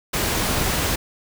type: noise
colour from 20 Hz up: pink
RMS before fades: -22 dBFS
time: 0.13-0.96 s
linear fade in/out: 10 ms
effects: none